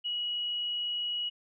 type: tone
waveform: sine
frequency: 2913 Hz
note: F#7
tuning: 28 cents flat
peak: -30 dBFS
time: 0.04-1.3 s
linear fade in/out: 20 ms
effects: none